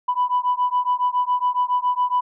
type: beating tone pair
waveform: sine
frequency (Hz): 987.8 / 995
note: B5 / B5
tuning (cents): 0 / +13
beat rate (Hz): 7.2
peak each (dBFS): -20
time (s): 0.08-2.21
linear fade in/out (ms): 10
effects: tanh soft clip ceiling -12 dBFS

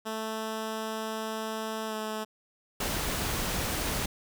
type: tone with pitch glide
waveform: 10% pulse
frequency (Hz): 220 to 216.7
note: A3 to A3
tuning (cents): 0 to -26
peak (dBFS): -24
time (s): 0.05-2.25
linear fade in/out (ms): 20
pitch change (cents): -26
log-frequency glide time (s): 1.87-1.94
type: noise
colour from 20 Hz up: pink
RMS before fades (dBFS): -31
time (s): 2.8-4.06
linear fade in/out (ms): 5
effects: none

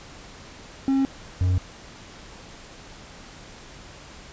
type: tone pair in turn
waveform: triangle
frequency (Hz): 270 / 91.36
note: C#4 / F#2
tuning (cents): -45 / -21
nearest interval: octave + perfect fifth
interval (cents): 1876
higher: first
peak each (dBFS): -16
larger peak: neither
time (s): 0.88-1.05 / 1.41-1.58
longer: neither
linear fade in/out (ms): 0
effects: pink hiss -44 dBFS RMS until 4.32 s + resampled to 16000 Hz

